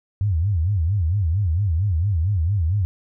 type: tone with vibrato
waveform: sine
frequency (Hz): 90.6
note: F#2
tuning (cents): -36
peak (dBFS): -17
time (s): 0.21-2.85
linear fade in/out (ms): 0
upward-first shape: sine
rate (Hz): 4.4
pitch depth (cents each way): 260
effects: none